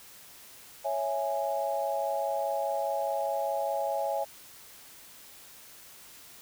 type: chord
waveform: sine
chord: C# minor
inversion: none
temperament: equal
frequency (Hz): 554.4 / 659.3 / 830.6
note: C#5 / E5 / G#5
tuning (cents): 0 / 0 / 0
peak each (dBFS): -32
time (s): 0.84-4.25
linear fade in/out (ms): 20
effects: white hiss -51 dBFS RMS until 6.41 s